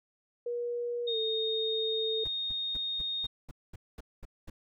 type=tone with pitch glide; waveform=sine; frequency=479.4 to 442.2 Hz; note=A#4 to A4; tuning=+48 to +9 cents; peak=-31 dBFS; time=0.46-2.24 s; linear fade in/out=5 ms; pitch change=-139 cents; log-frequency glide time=1.06-1.17 s
type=tone; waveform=sine; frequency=3700 Hz; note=A#7; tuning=14 cents flat; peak=-31 dBFS; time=1.07-3.27 s; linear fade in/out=10 ms
type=noise bursts; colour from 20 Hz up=brown; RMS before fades=-42 dBFS; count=10; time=2.25-4.5 s; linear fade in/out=5 ms; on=27 ms; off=220 ms
effects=none